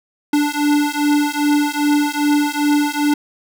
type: beating tone pair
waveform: square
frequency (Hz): 292.2 / 294.7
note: D4 / D4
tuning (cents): -9 / +6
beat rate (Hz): 2.5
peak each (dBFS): -18 / -18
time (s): 0.33-3.14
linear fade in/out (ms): 5
effects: none